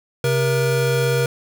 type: tone pair together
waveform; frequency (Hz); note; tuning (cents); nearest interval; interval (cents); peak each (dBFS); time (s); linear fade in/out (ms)
square; 133.2 / 475.9; C3 / A#4; +31 / +36; octave + minor seventh; 2205; -20; 0.24-1.26; 2
effects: none